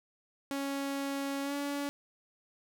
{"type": "tone with pitch glide", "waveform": "sawtooth", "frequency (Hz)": [277.2, 284.5], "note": ["C#4", "C#4"], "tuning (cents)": [0, 45], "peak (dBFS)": -29, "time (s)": [0.51, 1.89], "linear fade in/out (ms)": 0, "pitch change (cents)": 45, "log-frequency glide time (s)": [1.42, 1.54], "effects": []}